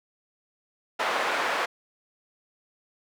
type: band-pass noise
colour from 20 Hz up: white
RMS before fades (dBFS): -27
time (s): 0.99-1.66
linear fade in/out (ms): 10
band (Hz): 520 to 1600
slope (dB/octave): 12
effects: none